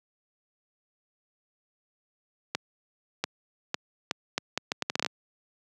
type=accelerating click train; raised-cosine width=0.2 ms; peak=-9 dBFS; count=14; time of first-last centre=2.55-5.063 s; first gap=690 ms; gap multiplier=0.73; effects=high-pass 150 Hz 12 dB/octave